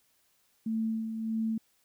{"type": "tone with tremolo", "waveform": "sine", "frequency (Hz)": 222.6, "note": "A3", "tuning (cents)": 20, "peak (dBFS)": -27, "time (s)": [0.66, 1.58], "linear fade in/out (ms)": 5, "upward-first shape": "sine", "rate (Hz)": 1.6, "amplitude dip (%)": 50, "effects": ["white hiss -70 dBFS RMS until 1.84 s"]}